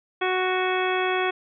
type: harmonic tone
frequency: 370 Hz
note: F#4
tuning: in tune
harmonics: 1 / 2 / 3 / 4 / 5 / 6 / 7 / 9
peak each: -25 / -28 / -30 / -31 / -32 / -33 / -33 / -35 dBFS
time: 0.21-1.31 s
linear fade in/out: 10 ms
effects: none